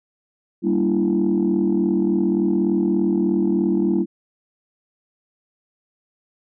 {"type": "chord", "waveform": "sine", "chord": "E half-diminished seventh", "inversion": "first", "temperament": "equal with one note detuned", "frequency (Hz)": [196, 233.1, 293.7, 337.1], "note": ["G3", "Bb3", "D4", "E4"], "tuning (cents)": [0, 0, 0, 39], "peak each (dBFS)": [-20, -23, -23, -19], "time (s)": [0.62, 4.06], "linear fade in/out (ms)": 50, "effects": ["tanh soft clip ceiling -10 dBFS"]}